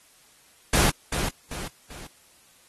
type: noise with echo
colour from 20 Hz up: pink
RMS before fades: -21 dBFS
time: 0.73-0.9 s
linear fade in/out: 5 ms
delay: 390 ms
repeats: 3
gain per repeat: -7 dB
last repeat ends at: 2.07 s
effects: white hiss -57 dBFS RMS until 2.68 s + AAC 32 kbps